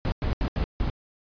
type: noise bursts at uneven times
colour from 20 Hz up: brown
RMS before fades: -25 dBFS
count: 5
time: 0.05-0.12 / 0.22-0.33 / 0.41-0.48 / 0.56-0.64 / 0.8-0.9 s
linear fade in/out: 0 ms
effects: resampled to 11025 Hz